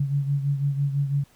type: beating tone pair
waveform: sine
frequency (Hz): 140 / 146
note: C#3 / D3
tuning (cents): +18 / -10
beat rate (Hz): 6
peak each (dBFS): -22 / -29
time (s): 0-1.24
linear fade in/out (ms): 5
effects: pink hiss -59 dBFS RMS until 1.35 s